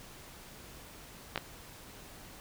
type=clicks; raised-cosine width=0.3 ms; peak=-16 dBFS; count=2; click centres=1.359 / 1.377 s; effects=pink hiss -51 dBFS RMS until 2.4 s